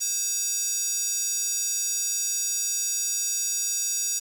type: tone with high-pass filter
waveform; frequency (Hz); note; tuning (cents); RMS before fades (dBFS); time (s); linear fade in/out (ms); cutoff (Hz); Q
square; 523.3; C5; 0; -27; 0-4.2; 20; 6400; 5.4
effects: 8-bit